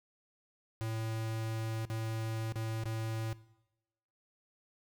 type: tone with dropouts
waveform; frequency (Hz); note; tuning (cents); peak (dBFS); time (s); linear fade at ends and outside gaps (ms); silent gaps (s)
square; 111.7; A2; +27; -35; 0.81-3.33; 0; 1.852-1.9 / 2.523-2.557 / 2.837-2.856
effects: noise-tail reverb RT60 0.9 s tail -19 dB re dry